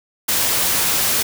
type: noise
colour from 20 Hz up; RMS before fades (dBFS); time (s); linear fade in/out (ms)
white; -18; 0.28-1.23; 10
effects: none